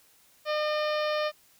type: harmonic tone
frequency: 606 Hz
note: D#5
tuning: 46 cents flat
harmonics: 1 / 2 / 3 / 4 / 5 / 6 / 7 / 8 / 9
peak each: -27 / -33 / -37 / -39 / -41 / -43 / -44 / -45 / -46 dBFS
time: 0.45-1.32 s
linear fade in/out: 50 ms
effects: white hiss -61 dBFS RMS until 1.59 s